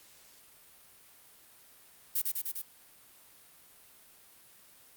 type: noise with echo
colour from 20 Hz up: violet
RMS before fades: -29 dBFS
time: 2.15-2.22 s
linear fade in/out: 10 ms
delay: 100 ms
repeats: 4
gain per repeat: -2 dB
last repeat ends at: 2.62 s
effects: white hiss -58 dBFS RMS until 4.96 s + Opus 48 kbps